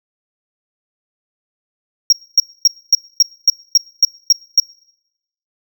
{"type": "tone bursts", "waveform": "triangle", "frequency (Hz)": 5588, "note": "F8", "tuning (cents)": 0, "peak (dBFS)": -4, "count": 10, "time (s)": [2.1, 4.6], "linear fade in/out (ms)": 2, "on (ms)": 25, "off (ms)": 250, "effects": ["noise-tail reverb RT60 0.9 s tail -26 dB re dry"]}